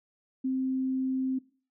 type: tone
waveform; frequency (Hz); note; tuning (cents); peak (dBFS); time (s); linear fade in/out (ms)
sine; 261.6; C4; 0; -26; 0.44-1.39; 10
effects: noise-tail reverb RT60 0.4 s tail -20 dB re dry